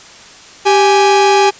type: tone pair together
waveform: 45% pulse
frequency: 392 / 830.6 Hz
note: G4 / G#5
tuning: 0 / 0 cents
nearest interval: octave + minor second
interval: 1300 cents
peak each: -10 dBFS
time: 0.65-1.51 s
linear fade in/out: 20 ms
effects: white hiss -37 dBFS RMS until 1.59 s + resampled to 16000 Hz